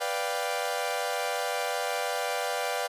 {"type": "chord", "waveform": "sawtooth", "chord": "G dominant seventh", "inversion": "first", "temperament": "equal", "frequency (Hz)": [493.9, 587.3, 698.5, 784], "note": ["B4", "D5", "F5", "G5"], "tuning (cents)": [0, 0, 0, 0], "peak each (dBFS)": -30, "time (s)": [0, 2.88], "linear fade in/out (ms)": 20, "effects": ["resampled to 32000 Hz"]}